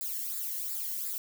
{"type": "noise with flanger", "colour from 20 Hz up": "violet", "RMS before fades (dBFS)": -35, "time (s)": [0.01, 1.18], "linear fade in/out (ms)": 0, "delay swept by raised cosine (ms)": [0.33, 0.85], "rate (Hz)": 2.8, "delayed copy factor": -0.75, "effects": []}